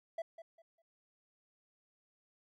triangle tone with echo, 662 Hz, E5, 7 cents sharp, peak -34 dBFS, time 0.18-0.22 s, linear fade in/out 5 ms, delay 200 ms, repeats 3, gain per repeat -12 dB, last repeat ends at 0.82 s, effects none

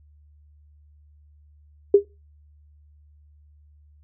sine tone with exponential decay, 403.1 Hz, G4, 48 cents sharp, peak -6 dBFS, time 1.94-2.05 s, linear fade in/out 5 ms, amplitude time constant 23 ms, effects noise-tail reverb RT60 0.3 s tail -26 dB re dry + added 74 Hz sine -51 dBFS peak until 4.03 s

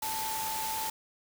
sine tone in noise, 880 Hz, A5, in tune, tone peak -34 dBFS, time 0.02-0.9 s, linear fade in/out 5 ms, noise white, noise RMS -36 dBFS, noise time 0.02-0.9 s, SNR -1 dB, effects none

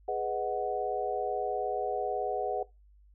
sine chord, G# minor seventh, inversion none, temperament equal, 415.3 / 493.9 / 622.3 / 740 Hz, G#4 / B4 / D#5 / F#5, 0 / 0 / 0 / 0 cents, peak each -35 / -35 / -37 / -32 dBFS, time 0.08-2.63 s, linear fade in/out 5 ms, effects noise-tail reverb RT60 0.2 s tail -19 dB re dry + added 50 Hz sine -56 dBFS peak until 3.14 s

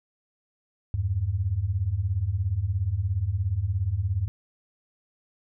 sine beating tone pair, 83.6 / 100.6 Hz, E2 / G2, +25 / +45 cents, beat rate 17 Hz, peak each -28 / -25 dBFS, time 0.94-4.28 s, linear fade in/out 0 ms, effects none

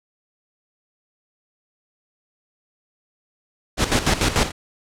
pink noise with tremolo, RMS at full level -17 dBFS, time 3.77-4.52 s, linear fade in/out 50 ms, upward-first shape square, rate 6.8 Hz, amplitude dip 70%, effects low-pass 8000 Hz 12 dB/octave

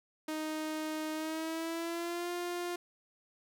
sawtooth tone with pitch glide, 311.1 to 351.2 Hz, D#4 to F4, 0 to +10 cents, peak -31 dBFS, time 0.28-2.76 s, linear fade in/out 5 ms, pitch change +210 cents, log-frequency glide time 1.13-2.31 s, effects none

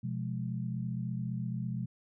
sine chord, F diminished, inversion second, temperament just, 125.72 / 174.61 / 209.5 Hz, Cb3 / F3 / Ab3, +31 / 0 / +15 cents, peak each -35 / -38 / -39 dBFS, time 0.03-1.86 s, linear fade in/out 10 ms, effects none

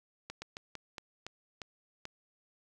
slowing click train, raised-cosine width 0.2 ms, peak -24 dBFS, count 8, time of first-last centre 0.3-2.054 s, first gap 120 ms, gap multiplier 1.24, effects none

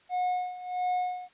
triangle tone with tremolo, 726 Hz, F#5, 33 cents flat, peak -23 dBFS, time 0.09-1.29 s, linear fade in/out 50 ms, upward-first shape sine, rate 1.5 Hz, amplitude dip 80%, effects white hiss -61 dBFS RMS until 1.33 s + resampled to 8000 Hz

